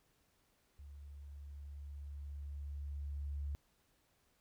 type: tone with level ramp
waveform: sine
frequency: 71.5 Hz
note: D2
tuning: 46 cents flat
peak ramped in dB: -50 to -37 dBFS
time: 0.79-3.55 s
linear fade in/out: 0 ms
effects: pink hiss -75 dBFS RMS until 4.4 s